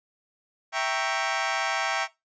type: chord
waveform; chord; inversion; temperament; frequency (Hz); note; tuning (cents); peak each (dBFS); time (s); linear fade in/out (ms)
20% pulse; E diminished seventh; none; equal; 659.3 / 784 / 932.3 / 1108.7; E5 / G5 / Bb5 / Db6; 0 / 0 / 0 / 0; -25 / -24 / -28 / -27; 0.72-2.08; 50
effects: noise-tail reverb RT60 0.2 s tail -18 dB re dry + resampled to 16000 Hz